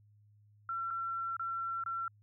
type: tone with dropouts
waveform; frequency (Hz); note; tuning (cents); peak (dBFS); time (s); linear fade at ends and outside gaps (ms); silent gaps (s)
sine; 1355; E6; +47; -34; 0.69-2.08; 2; 0.905-0.908 / 1.367-1.395 / 1.838-1.861
effects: added 104 Hz sine -61 dBFS peak until 2.22 s